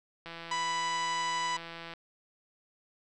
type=click train; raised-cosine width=0.3 ms; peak=-27 dBFS; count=281; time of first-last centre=0.26-1.937 s; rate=167 Hz
type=harmonic tone; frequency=990 Hz; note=B5; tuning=4 cents sharp; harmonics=1 / 2 / 3 / 4 / 5 / 6 / 7 / 8; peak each=-31 / -37 / -41 / -43 / -45 / -47 / -48 / -49 dBFS; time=0.51-1.57 s; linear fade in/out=5 ms
effects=none